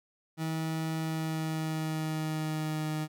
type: tone with pitch glide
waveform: 30% pulse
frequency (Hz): 160 to 154.55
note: D#3 to D#3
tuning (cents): +49 to -11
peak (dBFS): -28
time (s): 0.37-3.08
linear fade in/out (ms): 50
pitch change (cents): -60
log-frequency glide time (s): 0.99-2.92
effects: none